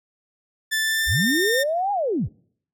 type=tone with pitch glide; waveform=sawtooth; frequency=1760 to 1816.8 Hz; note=A6 to A#6; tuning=0 to -45 cents; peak=-17 dBFS; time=0.71-1.64 s; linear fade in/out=20 ms; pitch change=+55 cents; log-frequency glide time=0.81-1.35 s
type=linear two-way sweep; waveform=sine; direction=up then down; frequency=43.65 to 830.6 to 43.65 Hz; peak=-20 dBFS; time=1.06-2.29 s; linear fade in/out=50 ms; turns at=1.92 s
effects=noise-tail reverb RT60 0.6 s tail -25 dB re dry